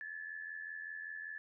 sine tone with amplitude modulation, 1731 Hz, A6, 29 cents flat, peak -39 dBFS, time 0.01-1.38 s, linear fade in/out 0 ms, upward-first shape sine, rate 85.2 Hz, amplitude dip 70%, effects none

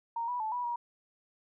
sine tone with pitch steps, 928 / 980 / 872 / 979 / 954 Hz, A#5 / B5 / A5 / B5 / A#5, -8 / -14 / -16 / -15 / +40 cents, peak -31 dBFS, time 0.16-0.76 s, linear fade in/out 5 ms, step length 120 ms, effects none

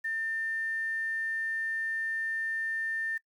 sine tone with quantisation, 1800 Hz, A6, 39 cents sharp, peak -30 dBFS, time 0.04-3.18 s, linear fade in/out 10 ms, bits 9, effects noise-tail reverb RT60 0.1 s tail -23 dB re dry

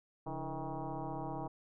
sine tone with frequency modulation, 329.6 Hz, E4, in tune, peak -37 dBFS, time 0.26-1.48 s, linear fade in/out 10 ms, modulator 156 Hz, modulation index 4.3, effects none

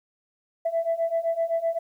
sine beating tone pair, 659.3 / 667.1 Hz, E5 / E5, 0 / +20 cents, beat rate 7.8 Hz, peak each -26 / -24 dBFS, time 0.65-1.79 s, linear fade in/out 10 ms, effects tanh soft clip ceiling -17 dBFS + 10-bit

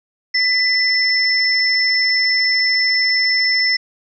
sine tone pair together, 2000 / 5293 Hz, B6 / E8, +21 / +6 cents, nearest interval octave + perfect fourth, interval 1685 cents, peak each -16 dBFS, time 0.34-3.77 s, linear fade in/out 10 ms, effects none

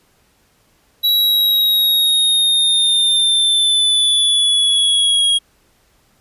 square linear sweep, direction down, 3900 to 3281 Hz, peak -12 dBFS, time 1.03-5.39 s, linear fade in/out 20 ms, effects pink hiss -57 dBFS RMS until 6.2 s + resampled to 32000 Hz

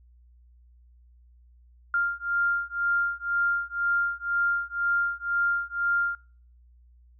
sine beating tone pair, 1396.9 / 1398.9 Hz, F6 / F6, 0 / +2 cents, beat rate 2 Hz, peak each -27 dBFS, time 1.94-6.15 s, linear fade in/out 2 ms, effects noise-tail reverb RT60 0.5 s tail -26 dB re dry + added 60 Hz sine -53 dBFS peak until 7.19 s

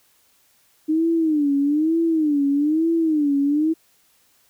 sine tone with vibrato, 305.1 Hz, D#4, 34 cents flat, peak -16 dBFS, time 0.88-3.74 s, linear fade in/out 20 ms, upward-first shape sine, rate 1.1 Hz, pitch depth 150 cents each way, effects white hiss -60 dBFS RMS until 4.49 s

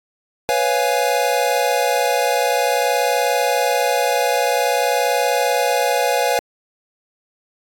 square chord, C# dominant seventh, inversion third, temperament equal, 493.9 / 554.4 / 698.5 / 830.6 Hz, B4 / C#5 / E#5 / G#5, 0 / 0 / 0 / 0 cents, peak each -22 dBFS, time 0.49-6.39 s, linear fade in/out 0 ms, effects AAC 64 kbps

